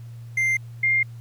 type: tone pair in turn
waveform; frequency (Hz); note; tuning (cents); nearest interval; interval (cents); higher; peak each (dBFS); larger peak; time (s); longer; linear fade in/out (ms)
triangle / sine; 2093 / 2112; C7 / C7; 0 / +16; unison; 16; second; -17; neither; 0.37-0.57 / 0.83-1.03; neither; 5
effects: added 117 Hz sine -36 dBFS peak until 1.2 s + pink hiss -58 dBFS RMS until 1.2 s